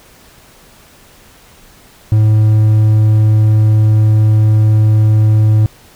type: tone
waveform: triangle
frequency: 107.9 Hz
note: A2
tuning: 33 cents flat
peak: -4 dBFS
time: 2.12-5.66 s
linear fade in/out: 0 ms
effects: pink hiss -43 dBFS RMS until 5.95 s